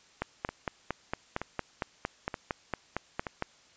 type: two click trains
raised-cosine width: 0.5 ms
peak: -19 / -15 dBFS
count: 4 / 15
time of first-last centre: 0.49-3.268 / 0.22-3.424 s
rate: 1.08 / 4.37 Hz
effects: white hiss -60 dBFS RMS until 3.76 s + resampled to 16000 Hz